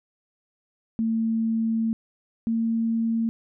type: tone pair in turn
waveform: sine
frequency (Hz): 225 / 227.4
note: A3 / A#3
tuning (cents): +39 / -43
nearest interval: unison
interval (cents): 18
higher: second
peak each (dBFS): -21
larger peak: neither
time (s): 0.99-1.93 / 2.47-3.29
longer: first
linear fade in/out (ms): 0
effects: none